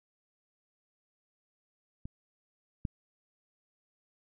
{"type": "clicks", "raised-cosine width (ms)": 5, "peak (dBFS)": [-28, -20], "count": 2, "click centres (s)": [2.055, 2.852], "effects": []}